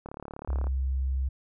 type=click train; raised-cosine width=1 ms; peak=-25 dBFS; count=23; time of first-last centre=0.06-0.669 s; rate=36.1 Hz
type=tone; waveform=sine; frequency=66.1 Hz; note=C2; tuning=18 cents sharp; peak=-25 dBFS; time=0.48-1.29 s; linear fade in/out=10 ms
effects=none